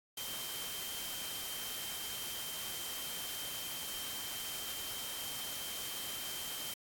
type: tone in noise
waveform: sine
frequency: 3136 Hz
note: G7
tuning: in tune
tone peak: -44 dBFS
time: 0.17-6.74 s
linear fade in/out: 5 ms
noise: white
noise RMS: -42 dBFS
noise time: 0.17-6.74 s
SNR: -5 dB
effects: AAC 64 kbps